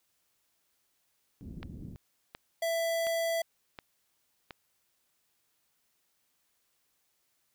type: low-pass noise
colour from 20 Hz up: white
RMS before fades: -44 dBFS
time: 1.41-1.96 s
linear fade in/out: 0 ms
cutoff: 250 Hz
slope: 24 dB/octave
type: click train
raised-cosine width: 0.3 ms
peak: -26 dBFS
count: 5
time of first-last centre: 1.63-4.508 s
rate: 1.39 Hz
type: tone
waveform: square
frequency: 664 Hz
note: E5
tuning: 12 cents sharp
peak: -29 dBFS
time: 2.62-3.42 s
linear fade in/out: 5 ms
effects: white hiss -75 dBFS RMS until 7.54 s